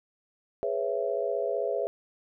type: chord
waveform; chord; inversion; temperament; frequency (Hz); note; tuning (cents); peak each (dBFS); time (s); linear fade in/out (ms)
sine; C# minor seventh; second; just; 415.8 / 498.9 / 554.4 / 665.2; G#4 / B4 / C#5 / E5; +2 / +17 / 0 / +16; -32; 0.63-1.87; 0
effects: none